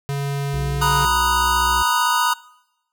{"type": "tone with pitch glide", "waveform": "square", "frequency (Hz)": [140.6, 142.65], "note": ["C#3", "C#3"], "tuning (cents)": [25, 50], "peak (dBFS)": -22, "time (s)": [0.09, 1.05], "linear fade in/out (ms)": 0, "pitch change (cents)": 25, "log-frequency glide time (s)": [0.56, 0.82]}
{"type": "harmonic tone", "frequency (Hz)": 62.5, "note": "B1", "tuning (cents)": 21, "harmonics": [1, 3, 5, 6], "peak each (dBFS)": [-25, -39, -44, -38], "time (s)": [0.53, 1.83], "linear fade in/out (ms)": 10}
{"type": "chord", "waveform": "square", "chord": "B major seventh", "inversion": "third", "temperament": "equal", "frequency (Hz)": [932.3, 987.8, 1244.5, 1480], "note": ["A#5", "B5", "D#6", "F#6"], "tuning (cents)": [0, 0, 0, 0], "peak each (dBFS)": [-23, -22, -22, -25], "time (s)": [0.81, 2.34], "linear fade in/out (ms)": 10}
{"effects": ["noise-tail reverb RT60 0.9 s tail -22 dB re dry"]}